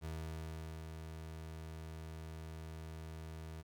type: tone with ADSR envelope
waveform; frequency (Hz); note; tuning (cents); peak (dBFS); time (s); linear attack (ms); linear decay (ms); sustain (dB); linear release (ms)
30% pulse; 80; D#2; +49; -38; 0.01-3.63; 41; 800; -5; 29
effects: 13-bit